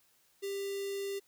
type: tone with notch filter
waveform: square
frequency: 396.5 Hz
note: G4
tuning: 20 cents sharp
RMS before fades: -37 dBFS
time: 0.42-1.2 s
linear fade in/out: 20 ms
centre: 1100 Hz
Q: 0.75
effects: white hiss -69 dBFS RMS until 1.27 s